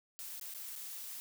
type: noise with dropouts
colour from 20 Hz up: blue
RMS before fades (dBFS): -45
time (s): 0.19-1.2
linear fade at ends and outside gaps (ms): 0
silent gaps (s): 0.397-0.412 / 0.539-0.547 / 0.754-0.76
effects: none